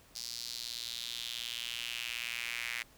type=tone with high-pass filter sweep; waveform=sawtooth; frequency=118.6 Hz; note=A#2; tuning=30 cents sharp; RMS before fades=-40 dBFS; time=0.15-2.83 s; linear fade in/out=10 ms; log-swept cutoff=4900 to 2100 Hz; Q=3.6; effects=pink hiss -61 dBFS RMS until 2.97 s

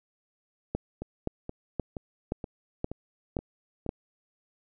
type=two click trains; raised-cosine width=2 ms; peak=-22 / -15 dBFS; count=7 / 7; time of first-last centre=1.02-3.864 / 0.75-3.891 s; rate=2.11 / 1.91 Hz; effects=none

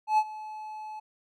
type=tone with ADSR envelope; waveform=triangle; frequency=860 Hz; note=A5; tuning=40 cents flat; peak=-16 dBFS; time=0.07-1 s; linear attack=110 ms; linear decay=54 ms; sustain=-19 dB; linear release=11 ms; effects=none

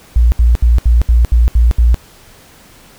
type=tone bursts; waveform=sine; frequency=58.7 Hz; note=A#1; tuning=13 cents sharp; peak=-5 dBFS; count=8; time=0.16-1.944 s; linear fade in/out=0 ms; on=160 ms; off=72 ms; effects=pink hiss -42 dBFS RMS until 2.98 s

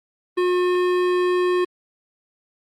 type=tone with hard clipping; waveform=sine; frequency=360.2 Hz; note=F#4; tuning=46 cents flat; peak=-19 dBFS; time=0.37-1.65 s; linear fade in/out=10 ms; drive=15 dB; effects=Opus 32 kbps

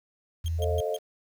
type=tone; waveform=sine; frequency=82.41 Hz; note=E2; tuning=in tune; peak=-26 dBFS; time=0.44-0.81 s; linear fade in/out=10 ms
type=tone bursts; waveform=sawtooth; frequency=3214 Hz; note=G7; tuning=43 cents sharp; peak=-34 dBFS; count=4; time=0.46-0.964 s; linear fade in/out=0 ms; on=21 ms; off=140 ms
type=chord; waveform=sine; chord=F dominant seventh; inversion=first; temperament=equal with one note detuned; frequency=440 / 535.8 / 622.3 / 698.5 Hz; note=A4 / C5 / Eb5 / F5; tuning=0 / +41 / 0 / 0 cents; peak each=-30 / -34 / -31 / -36 dBFS; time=0.58-0.99 s; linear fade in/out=50 ms
effects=9-bit

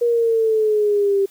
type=exponential sweep; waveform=sine; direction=down; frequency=478.1 to 390.8 Hz; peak=-14 dBFS; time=0.01-1.26 s; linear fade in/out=10 ms; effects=white hiss -51 dBFS RMS until 1.3 s

